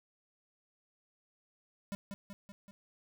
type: tone with echo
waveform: square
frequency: 200 Hz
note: G3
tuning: 35 cents sharp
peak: -37 dBFS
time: 1.92-1.95 s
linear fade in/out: 0 ms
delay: 190 ms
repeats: 4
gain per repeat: -4 dB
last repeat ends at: 2.71 s
effects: 13-bit